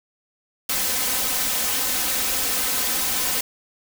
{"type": "noise with comb filter", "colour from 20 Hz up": "white", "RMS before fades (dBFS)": -23, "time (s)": [0.69, 3.41], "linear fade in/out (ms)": 5, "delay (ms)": 3.9, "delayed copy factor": 0.75, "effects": []}